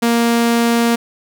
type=tone; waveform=sawtooth; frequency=233.9 Hz; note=A#3; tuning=6 cents sharp; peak=-8 dBFS; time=0.02-0.96 s; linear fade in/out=10 ms; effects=none